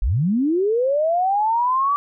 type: linear sweep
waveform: sine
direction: up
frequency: 36.71 to 1162 Hz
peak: -16 dBFS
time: 0.02-1.96 s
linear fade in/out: 0 ms
effects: none